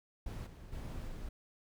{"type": "noise with level steps", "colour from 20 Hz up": "brown", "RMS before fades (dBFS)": [-41, -50, -42, -44], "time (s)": [0.26, 1.29], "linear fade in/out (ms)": 5, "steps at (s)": [0.46, 0.72, 1.07], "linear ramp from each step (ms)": 10, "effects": []}